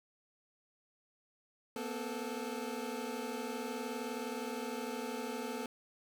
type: tone cluster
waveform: 25% pulse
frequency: 235.3 / 254.8 / 437.8 Hz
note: A#3 / C4 / A4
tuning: +16 / -46 / -9 cents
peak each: -39 / -39 / -38 dBFS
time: 1.76-5.66 s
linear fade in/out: 2 ms
effects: none